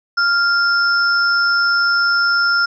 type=tone pair together; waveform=sine; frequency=1396.9 / 5274 Hz; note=F6 / E8; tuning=0 / 0 cents; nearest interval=octave + major seventh; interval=2300 cents; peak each=-13 / -20 dBFS; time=0.17-2.66 s; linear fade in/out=10 ms; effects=none